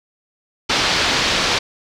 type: low-pass noise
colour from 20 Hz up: white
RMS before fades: -18 dBFS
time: 0.69-1.59 s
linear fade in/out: 10 ms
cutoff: 4900 Hz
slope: 24 dB/octave
effects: none